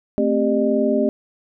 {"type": "tone cluster", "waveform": "sine", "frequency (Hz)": [223.7, 264.7, 398.1, 605], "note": ["A3", "C4", "G4", "D#5"], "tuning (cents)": [29, 20, 27, -49], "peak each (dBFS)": -21, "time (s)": [0.18, 1.09], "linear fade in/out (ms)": 0, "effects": []}